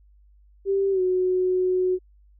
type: tone with pitch glide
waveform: sine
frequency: 392 to 367.9 Hz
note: G4 to F#4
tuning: 0 to -10 cents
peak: -19 dBFS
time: 0.65-1.99 s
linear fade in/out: 50 ms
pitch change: -110 cents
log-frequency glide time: 0.91-1.01 s
effects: added 50 Hz sine -52 dBFS peak until 2.39 s